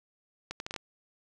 accelerating click train, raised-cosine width 0.2 ms, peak -19 dBFS, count 6, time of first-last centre 0.51-0.762 s, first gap 91 ms, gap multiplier 0.7, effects none

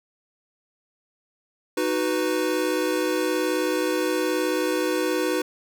square chord, B major, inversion first, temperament equal, 311.1 / 370 / 493.9 Hz, D#4 / F#4 / B4, 0 / 0 / 0 cents, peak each -27 dBFS, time 1.77-5.42 s, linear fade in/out 5 ms, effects none

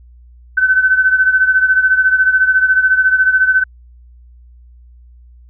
sine beating tone pair, 1518 / 1532 Hz, F#6 / G6, +44 / -40 cents, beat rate 14 Hz, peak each -10 / -15 dBFS, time 0.57-3.64 s, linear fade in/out 10 ms, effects added 60 Hz sine -39 dBFS peak until 5.49 s

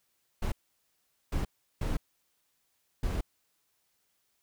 brown noise bursts at uneven times, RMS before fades -30 dBFS, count 4, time 0.42-0.52 / 1.32-1.45 / 1.81-1.97 / 3.03-3.21 s, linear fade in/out 5 ms, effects white hiss -75 dBFS RMS until 4.42 s

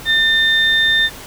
sine tone pair together, 1800 / 3600 Hz, A6 / A7, +39 / +39 cents, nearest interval octave, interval 1200 cents, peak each -14 dBFS, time 0.05-1.1 s, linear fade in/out 50 ms, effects pink hiss -34 dBFS RMS until 1.26 s

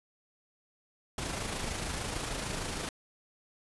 pink noise with amplitude modulation, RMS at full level -34 dBFS, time 1.18-2.89 s, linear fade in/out 2 ms, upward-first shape sine, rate 26.6 Hz, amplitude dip 40%, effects resampled to 24000 Hz

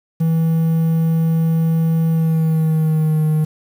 triangle tone with pitch glide, 162.8 to 154.91 Hz, E3 to D#3, -21 to -7 cents, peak -11 dBFS, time 0.2-3.45 s, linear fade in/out 10 ms, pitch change -86 cents, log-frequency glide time 2.09-3.24 s, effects 7-bit

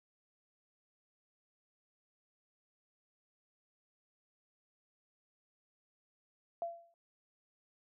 sine tone with exponential decay, 680 Hz, F5, 46 cents flat, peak -32 dBFS, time 6.62-6.94 s, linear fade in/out 1 ms, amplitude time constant 69 ms, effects none

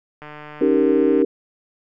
click train, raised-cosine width 0.5 ms, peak -22 dBFS, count 151, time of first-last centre 0.22-1.22 s, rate 150 Hz
sine chord, Eb dominant seventh, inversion third, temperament equal, 277.2 / 311.1 / 392 / 466.2 Hz, Db4 / Eb4 / G4 / Bb4, 0 / 0 / 0 / 0 cents, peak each -19 dBFS, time 0.61-1.25 s, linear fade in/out 5 ms
effects none

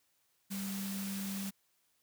sine tone in noise, 196 Hz, G3, in tune, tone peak -37 dBFS, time 0.5-1.51 s, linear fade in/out 20 ms, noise white, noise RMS -44 dBFS, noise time 0.5-1.51 s, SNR +4 dB, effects white hiss -75 dBFS RMS until 2.02 s + high-pass 60 Hz 12 dB/octave

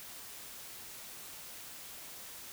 silence, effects white hiss -48 dBFS RMS until 2.52 s

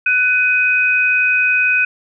sine tone pair together, 1493 / 2511 Hz, F#6 / D#7, +15 / +15 cents, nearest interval major sixth, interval 900 cents, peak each -16 / -13 dBFS, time 0.06-1.85 s, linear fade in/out 5 ms, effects none

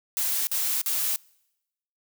blue noise bursts, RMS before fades -26 dBFS, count 3, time 0.17-1.16 s, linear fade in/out 0 ms, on 300 ms, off 45 ms, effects noise-tail reverb RT60 0.9 s tail -26 dB re dry

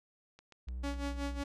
clicks, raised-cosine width 0.2 ms, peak -38 dBFS, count 4, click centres 0.39 / 0.523 / 0.686 / 0.941 s
triangle tone with vibrato, 61.74 Hz, B1, in tune, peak -35 dBFS, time 0.67-1.43 s, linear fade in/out 10 ms, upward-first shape sine, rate 11 Hz, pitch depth 23 cents each way
sawtooth tone with tremolo, 282 Hz, C#4, 30 cents sharp, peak -31 dBFS, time 0.83-1.44 s, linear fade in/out 10 ms, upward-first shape sine, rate 5.4 Hz, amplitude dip 80%
effects low-pass 8000 Hz 12 dB/octave

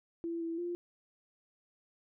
sine tone with pitch steps, 335.8 / 331.2 / 348.6 Hz, E4 / E4 / F4, +32 / +8 / -3 cents, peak -34 dBFS, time 0.24-0.75 s, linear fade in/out 0 ms, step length 170 ms, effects none

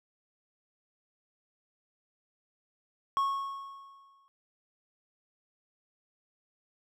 triangle tone with exponential decay, 1099 Hz, C#6, 15 cents flat, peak -22 dBFS, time 3.17-4.28 s, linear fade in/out 0 ms, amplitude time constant 240 ms, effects none

